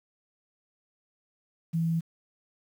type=tone with quantisation; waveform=sine; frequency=164.9 Hz; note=E3; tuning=1 cent sharp; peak=-24 dBFS; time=1.73-2.01 s; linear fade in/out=20 ms; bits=9; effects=none